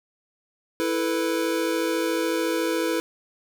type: chord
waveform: square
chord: E suspended fourth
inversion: none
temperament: equal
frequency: 329.6 / 440 / 493.9 Hz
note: E4 / A4 / B4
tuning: 0 / 0 / 0 cents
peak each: -26 / -30 / -28 dBFS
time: 0.8-3 s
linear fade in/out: 0 ms
effects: none